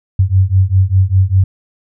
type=beating tone pair; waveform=sine; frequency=92.5 / 97.5 Hz; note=F#2 / G2; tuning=0 / -9 cents; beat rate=5 Hz; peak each=-11 dBFS; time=0.19-1.44 s; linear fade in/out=5 ms; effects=none